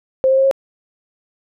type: tone with pitch steps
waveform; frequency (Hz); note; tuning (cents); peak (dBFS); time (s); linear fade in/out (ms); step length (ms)
sine; 526 / 531.2 / 536.4 / 541.7; C5 / C5 / C5 / C#5; +9 / +26 / +43 / -40; -10; 0.24-0.512; 0; 68
effects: none